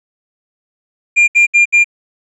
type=tone bursts; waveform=triangle; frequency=2400 Hz; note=D7; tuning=37 cents sharp; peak=-4 dBFS; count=4; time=1.16-1.844 s; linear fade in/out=20 ms; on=120 ms; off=68 ms; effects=resampled to 24000 Hz